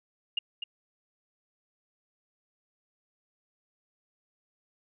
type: tone with echo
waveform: sine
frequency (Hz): 2836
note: F7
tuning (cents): +26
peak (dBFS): -25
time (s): 0.37-0.39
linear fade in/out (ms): 5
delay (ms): 250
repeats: 1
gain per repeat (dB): -7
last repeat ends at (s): 0.64
effects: none